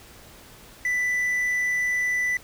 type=tone; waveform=triangle; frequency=1985 Hz; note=B6; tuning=8 cents sharp; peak=-20 dBFS; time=0.85-2.37 s; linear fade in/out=2 ms; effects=pink hiss -48 dBFS RMS until 2.43 s